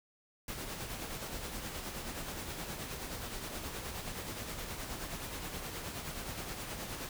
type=noise with tremolo; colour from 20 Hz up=pink; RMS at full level=-40 dBFS; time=0.48-7.09 s; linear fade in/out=2 ms; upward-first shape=sine; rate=9.5 Hz; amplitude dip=40%; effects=none